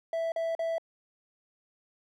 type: tone bursts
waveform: triangle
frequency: 659.3 Hz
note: E5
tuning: in tune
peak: -26 dBFS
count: 3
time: 0.13-0.782 s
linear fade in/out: 2 ms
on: 190 ms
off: 41 ms
effects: none